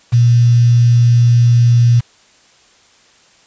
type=tone with quantisation; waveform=sine; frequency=119.2 Hz; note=A#2; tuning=39 cents sharp; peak=-6 dBFS; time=0.12-2.01 s; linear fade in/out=20 ms; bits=5; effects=white hiss -49 dBFS RMS until 3.46 s + resampled to 16000 Hz